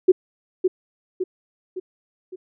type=tone with echo; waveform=sine; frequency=370 Hz; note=F#4; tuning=in tune; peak=-8 dBFS; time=0.08-0.12 s; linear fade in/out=10 ms; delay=560 ms; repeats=4; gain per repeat=-6 dB; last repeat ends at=2.36 s; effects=none